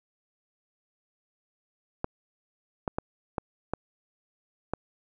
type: clicks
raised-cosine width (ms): 1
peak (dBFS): -14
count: 6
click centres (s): 2.044 / 2.878 / 2.985 / 3.382 / 3.736 / 4.736
effects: none